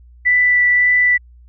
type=tone with vibrato; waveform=sine; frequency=1975.5 Hz; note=B6; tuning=in tune; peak=-10 dBFS; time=0.25-1.18 s; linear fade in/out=20 ms; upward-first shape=sine; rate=1.8 Hz; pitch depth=8 cents each way; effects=added 60 Hz sine -41 dBFS peak until 1.48 s